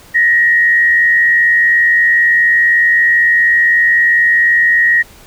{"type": "tone with frequency modulation", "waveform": "sine", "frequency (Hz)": 1884, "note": "A#6", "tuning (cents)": 18, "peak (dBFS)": -7, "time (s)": [0.14, 5.03], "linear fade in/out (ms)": 20, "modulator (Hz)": 85.1, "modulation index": 0.61, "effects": ["pink hiss -41 dBFS RMS until 5.26 s"]}